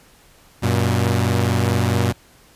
sawtooth tone pair together, 94.9 / 119.44 Hz, F#2 / A#2, +44 / +43 cents, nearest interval major third, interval 399 cents, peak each -15 dBFS, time 0.62-2.13 s, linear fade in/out 20 ms, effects pink hiss -51 dBFS RMS until 2.55 s + resampled to 32000 Hz

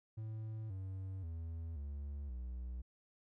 triangle tone with pitch steps, 109.8 / 95.04 / 82.26 / 71.2 / 61.62 Hz, A2 / F#2 / E2 / C#2 / B1, -3 / +47 / -3 / +47 / -3 cents, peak -39 dBFS, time 0.17-2.82 s, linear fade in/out 10 ms, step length 530 ms, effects none

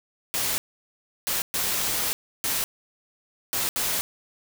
white noise bursts at uneven times, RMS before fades -26 dBFS, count 6, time 0.34-0.58 / 1.27-1.42 / 1.54-2.13 / 2.44-2.64 / 3.53-3.69 / 3.76-4.01 s, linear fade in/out 0 ms, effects none

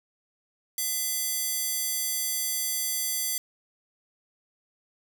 square tone with high-pass filter, 675 Hz, E5, 41 cents sharp, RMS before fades -29 dBFS, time 0.78-3.38 s, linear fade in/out 2 ms, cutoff 7000 Hz, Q 0.92, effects 8-bit

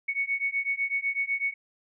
sine beating tone pair, 2217 / 2225 Hz, C#7 / C#7, 0 / +6 cents, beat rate 8 Hz, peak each -29 dBFS, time 0.08-1.54 s, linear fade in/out 10 ms, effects none

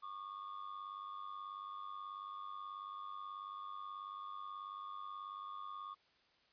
triangle ring-modulated tone, 1156 Hz, D6, 28 cents flat, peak -40 dBFS, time 0.02-5.95 s, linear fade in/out 20 ms, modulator 49.2 Hz, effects white hiss -72 dBFS RMS until 6.52 s + resampled to 11025 Hz

